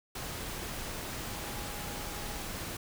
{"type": "tone in noise", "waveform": "sine", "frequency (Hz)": 825, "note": "G#5", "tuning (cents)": -12, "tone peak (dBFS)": -49, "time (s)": [1.28, 2.41], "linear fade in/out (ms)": 5, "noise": "pink", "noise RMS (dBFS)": -39, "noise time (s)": [0.15, 2.77], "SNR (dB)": -13, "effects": []}